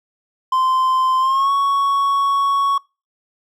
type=tone with pitch glide; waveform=triangle; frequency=1038 to 1112.5 Hz; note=C6 to C#6; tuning=-14 to +6 cents; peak=-12 dBFS; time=0.52-2.78 s; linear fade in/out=5 ms; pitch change=+120 cents; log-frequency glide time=1.19-1.51 s; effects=noise-tail reverb RT60 0.3 s tail -26 dB re dry